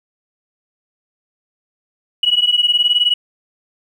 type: beating tone pair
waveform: sine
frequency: 2915 / 2934 Hz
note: F#7 / F#7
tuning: -26 / -15 cents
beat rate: 19 Hz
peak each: -14 dBFS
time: 2.23-3.14 s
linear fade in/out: 5 ms
effects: tanh soft clip ceiling -4 dBFS + 8-bit